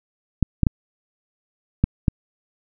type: clicks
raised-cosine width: 5 ms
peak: -3 dBFS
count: 5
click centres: 0.427 / 0.633 / 0.668 / 1.84 / 2.082 s
effects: none